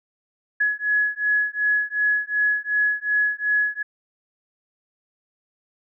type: beating tone pair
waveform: sine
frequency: 1687 / 1689.7 Hz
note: G#6 / G#6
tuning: +27 / +29 cents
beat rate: 2.7 Hz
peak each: -22 dBFS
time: 0.6-3.83 s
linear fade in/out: 10 ms
effects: none